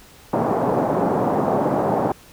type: band-pass noise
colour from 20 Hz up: white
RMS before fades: -20 dBFS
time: 0.33-2.12 s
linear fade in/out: 2 ms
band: 120 to 840 Hz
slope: 24 dB/octave
effects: pink hiss -47 dBFS RMS until 2.32 s